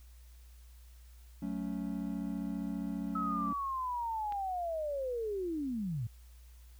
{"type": "chord", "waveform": "triangle", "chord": "F# minor", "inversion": "none", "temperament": "equal with one note detuned", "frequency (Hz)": [185, 220, 279.9], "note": ["F#3", "A3", "C#4"], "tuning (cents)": [0, 0, 17], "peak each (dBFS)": -37, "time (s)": [1.42, 3.53], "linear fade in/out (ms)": 5}
{"type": "linear sweep", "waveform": "sine", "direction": "down", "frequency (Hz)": [1300, 103.5], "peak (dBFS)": -33, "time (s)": [3.15, 6.07], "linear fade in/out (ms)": 5}
{"type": "click", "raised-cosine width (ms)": 0.3, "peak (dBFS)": -32, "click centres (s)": 4.323}
{"effects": ["added 60 Hz sine -52 dBFS peak until 6.79 s", "white hiss -66 dBFS RMS until 6.79 s"]}